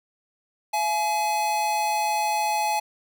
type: tone pair together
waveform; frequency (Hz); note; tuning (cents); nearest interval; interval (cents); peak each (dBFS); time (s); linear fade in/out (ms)
square; 680 / 846.4; F5 / G#5; -46 / +33; major third; 379; -32 / -23; 0.73-2.8; 10
effects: none